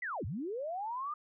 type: linear two-way sweep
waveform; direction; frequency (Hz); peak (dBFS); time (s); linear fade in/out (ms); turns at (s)
sine; down then up; 2057 to 74 to 1232; -35; 0.02-1.14; 5; 0.25
effects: none